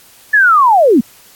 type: linear sweep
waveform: sine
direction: down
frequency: 1760 to 199.7 Hz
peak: -5 dBFS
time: 0.33-1.01 s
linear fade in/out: 10 ms
effects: white hiss -43 dBFS RMS until 1.35 s + AAC 64 kbps